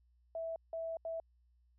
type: tone bursts at uneven times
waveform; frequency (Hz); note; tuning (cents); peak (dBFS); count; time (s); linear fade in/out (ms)
sine; 656; E5; -9; -37; 3; 0.35-0.56 / 0.73-0.97 / 1.05-1.2; 2
effects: added 60 Hz sine -67 dBFS peak until 1.78 s